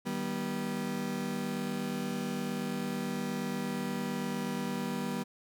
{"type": "chord", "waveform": "35% pulse", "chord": "Eb augmented", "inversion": "none", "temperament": "just", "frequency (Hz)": [155.56, 194.45, 243.1], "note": ["Eb3", "G3", "B3"], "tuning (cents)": [0, -14, -27], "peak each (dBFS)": [-40, -34, -34], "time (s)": [0.05, 5.24], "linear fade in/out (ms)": 20, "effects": []}